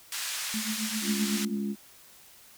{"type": "band-pass noise", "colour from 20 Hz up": "white", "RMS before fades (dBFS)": -34, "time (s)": [0.12, 1.45], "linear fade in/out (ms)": 2, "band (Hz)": [1300, 8400], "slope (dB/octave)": 12}
{"type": "tone with tremolo", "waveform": "sine", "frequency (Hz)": 217.1, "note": "A3", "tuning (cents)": -23, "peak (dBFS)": -28, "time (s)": [0.54, 1.57], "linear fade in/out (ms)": 0, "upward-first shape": "triangle", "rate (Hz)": 7.6, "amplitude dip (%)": 95}
{"type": "harmonic tone", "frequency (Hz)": 69.3, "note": "C#2", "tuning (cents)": 0, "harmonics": [3, 4, 5], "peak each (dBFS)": [-29, -39, -38], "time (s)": [1.01, 1.76], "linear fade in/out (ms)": 50}
{"effects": ["white hiss -54 dBFS RMS until 2.57 s"]}